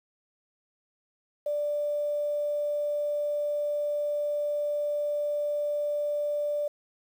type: tone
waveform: sine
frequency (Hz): 588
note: D5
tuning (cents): +2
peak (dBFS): -26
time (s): 1.46-6.68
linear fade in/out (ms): 5
effects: 9-bit